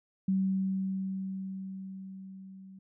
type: tone with level ramp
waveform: sine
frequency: 191.1 Hz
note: G3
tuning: 44 cents flat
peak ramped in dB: -24 to -47 dBFS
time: 0.28-2.79 s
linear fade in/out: 5 ms
effects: none